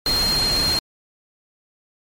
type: tone in noise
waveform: sine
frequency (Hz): 4205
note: C8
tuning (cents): +8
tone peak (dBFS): -18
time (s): 0.06-0.79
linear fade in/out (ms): 2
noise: pink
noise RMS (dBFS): -25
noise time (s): 0.06-0.79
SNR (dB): +4
effects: MP3 64 kbps